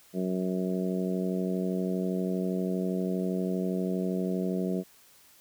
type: harmonic tone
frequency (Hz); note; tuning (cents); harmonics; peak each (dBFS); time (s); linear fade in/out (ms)
92.5; F#2; 0; 2 / 3 / 4 / 5 / 6 / 7; -29 / -36 / -34 / -37 / -43 / -39; 0.13-4.84; 50
effects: white hiss -58 dBFS RMS until 5.4 s